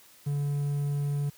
triangle tone with quantisation, 143.6 Hz, D3, 39 cents flat, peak -24 dBFS, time 0.26-1.3 s, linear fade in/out 10 ms, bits 9, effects white hiss -56 dBFS RMS until 1.37 s + high-pass 60 Hz 12 dB/octave

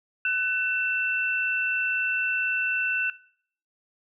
sine tone pair together, 1500 / 2679 Hz, F#6 / E7, +23 / +27 cents, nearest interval minor seventh, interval 1004 cents, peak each -25 dBFS, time 0.25-3.1 s, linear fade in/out 2 ms, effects noise-tail reverb RT60 0.6 s tail -22 dB re dry

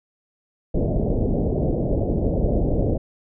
pink low-pass noise, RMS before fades -21 dBFS, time 0.74-2.98 s, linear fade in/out 10 ms, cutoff 640 Hz, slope 48 dB/octave, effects none

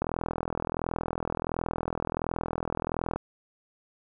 click train, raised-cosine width 1 ms, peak -15 dBFS, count 131, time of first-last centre 0.02-3.16 s, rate 41.4 Hz, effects none

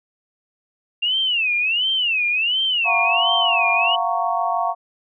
sine tone with vibrato, 2750 Hz, F7, 27 cents flat, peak -17 dBFS, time 1.02-3.96 s, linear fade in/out 10 ms, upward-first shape sine, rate 1.4 Hz, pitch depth 230 cents each way
sine chord, Gb major seventh, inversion third, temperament just, 693.7 / 740 / 925 / 1110 Hz, F5 / Gb5 / Bb5 / Db6, -12 / 0 / -14 / +2 cents, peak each -22 / -25 / -25 / -24 dBFS, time 2.84-4.75 s, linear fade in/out 50 ms
effects none

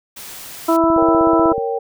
white noise, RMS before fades -34 dBFS, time 0.16-0.77 s, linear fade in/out 10 ms
harmonic tone, 329.6 Hz, E4, in tune, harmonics 1 / 2 / 3 / 4, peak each -14 / -17 / -19 / -20 dBFS, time 0.68-1.53 s, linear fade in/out 10 ms
click train, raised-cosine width 3 ms, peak -17 dBFS, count 13, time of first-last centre 0.84-1.581 s, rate 16.2 Hz
sine chord, G diminished, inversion first, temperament equal with one note detuned, 462.7 / 554.4 / 784 Hz, Bb4 / Db5 / G5, -13 / 0 / 0 cents, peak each -20 / -26 / -24 dBFS, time 0.97-1.79 s, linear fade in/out 10 ms
effects none

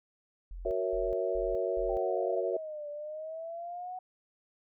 sine tone bursts, 43.65 Hz, F1, in tune, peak -39 dBFS, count 4, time 0.51-1.97 s, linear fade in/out 0 ms, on 200 ms, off 220 ms
sine chord, F# dominant seventh, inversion none, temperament equal, 370 / 466.2 / 554.4 / 659.3 Hz, F#4 / A#4 / C#5 / E5, 0 / 0 / 0 / 0 cents, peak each -34 dBFS, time 0.65-2.57 s, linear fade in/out 5 ms
sine exponential two-way sweep, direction down then up, 781 to 583 to 743 Hz, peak -37 dBFS, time 1.89-3.99 s, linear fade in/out 5 ms, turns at 2.89 s
effects none

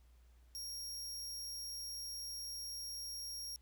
sawtooth tone, 5588 Hz, F8, in tune, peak -40 dBFS, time 0.55-3.56 s, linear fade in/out 0 ms, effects added 60 Hz sine -61 dBFS peak until 3.61 s + pink hiss -75 dBFS RMS until 3.61 s

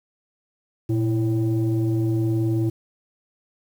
sine tone pair together, 116.54 / 330.6 Hz, A#2 / E4, 0 / +5 cents, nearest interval octave + tritone, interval 1805 cents, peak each -19 / -21 dBFS, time 0.89-2.7 s, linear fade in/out 10 ms, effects tanh soft clip ceiling -15 dBFS + 8-bit

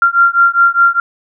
sine beating tone pair, 1381 / 1385.9 Hz, F6 / F6, -20 / -14 cents, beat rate 4.9 Hz, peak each -10 dBFS, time 0.02-1 s, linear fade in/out 2 ms, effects none

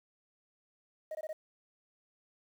sine tone bursts, 625 Hz, D#5, 8 cents sharp, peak -34 dBFS, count 4, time 1.11-1.33 s, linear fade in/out 5 ms, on 40 ms, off 20 ms, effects tanh soft clip ceiling -35 dBFS + 10-bit

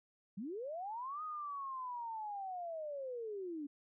sine linear two-way sweep, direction up then down, 174.61 to 1259 to 278.1 Hz, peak -40 dBFS, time 0.37-3.67 s, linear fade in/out 10 ms, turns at 1.23 s, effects none

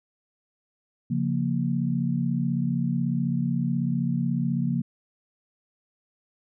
sine chord, Bb minor, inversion first, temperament equal, 138.59 / 174.61 / 233.1 Hz, Db3 / F3 / Bb3, 0 / 0 / 0 cents, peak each -27 dBFS, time 1.1-4.82 s, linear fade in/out 10 ms, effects none

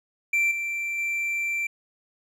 triangle tone with level steps, 2349 Hz, D7, in tune, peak -18 / -25 / -23 dBFS, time 0.33-1.67 s, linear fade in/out 5 ms, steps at 0.51 / 0.98 s, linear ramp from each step 5 ms, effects none

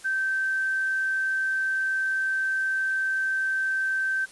sine tone, 1553 Hz, G6, 17 cents flat, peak -23 dBFS, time 0.04-4.26 s, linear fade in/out 20 ms, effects white hiss -49 dBFS RMS until 4.31 s + resampled to 24000 Hz

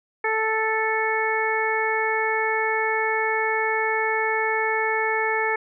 harmonic tone, 440 Hz, A4, in tune, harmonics 1 / 2 / 3 / 4 / 5, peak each -26 / -26 / -31 / -26 / -27 dBFS, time 0.24-5.56 s, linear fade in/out 5 ms, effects none

